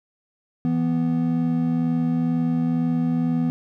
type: tone pair together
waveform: triangle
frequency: 164.81 / 246.9 Hz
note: E3 / B3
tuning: 0 / 0 cents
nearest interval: perfect fifth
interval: 700 cents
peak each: -21 / -19 dBFS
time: 0.65-3.5 s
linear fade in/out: 0 ms
effects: none